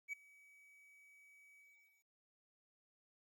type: tone with ADSR envelope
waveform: triangle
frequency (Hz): 2275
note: C#7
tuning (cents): +44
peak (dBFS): -37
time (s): 0.08-2.09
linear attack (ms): 49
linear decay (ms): 8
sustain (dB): -24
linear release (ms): 490
effects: 13-bit